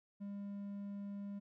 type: tone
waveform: triangle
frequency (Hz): 201.1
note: G3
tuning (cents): +44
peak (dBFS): -40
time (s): 0.2-1.4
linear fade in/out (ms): 20
effects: none